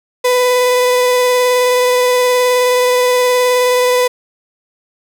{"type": "tone with vibrato", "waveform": "35% pulse", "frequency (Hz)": 498, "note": "B4", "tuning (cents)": 14, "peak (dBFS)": -8, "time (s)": [0.24, 4.08], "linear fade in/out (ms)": 10, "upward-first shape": "sine", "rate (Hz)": 19, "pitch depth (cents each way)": 14, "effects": ["8-bit"]}